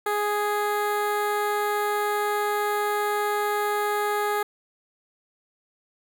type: tone with notch filter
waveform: 15% pulse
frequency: 415.3 Hz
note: G#4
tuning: in tune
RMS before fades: -25 dBFS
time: 0.06-4.43 s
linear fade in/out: 5 ms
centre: 5400 Hz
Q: 0.73
effects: none